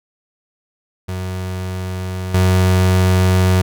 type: tone with level steps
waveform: 35% pulse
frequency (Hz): 92.5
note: F#2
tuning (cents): 0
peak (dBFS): -20 / -9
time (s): 1.08-3.62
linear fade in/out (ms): 10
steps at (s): 2.34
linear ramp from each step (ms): 5
effects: none